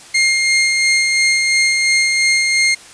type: tone with tremolo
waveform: sawtooth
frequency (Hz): 2125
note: C7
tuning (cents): +26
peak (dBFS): -7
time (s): 0.14-2.75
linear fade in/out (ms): 10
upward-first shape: sine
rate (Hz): 2.9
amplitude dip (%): 30
effects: white hiss -39 dBFS RMS until 2.93 s + resampled to 22050 Hz